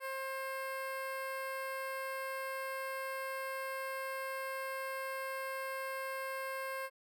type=tone with notch filter; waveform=15% pulse; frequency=532 Hz; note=C5; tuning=29 cents sharp; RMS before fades=-40 dBFS; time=0-6.9 s; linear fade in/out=50 ms; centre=6000 Hz; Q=1.2; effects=none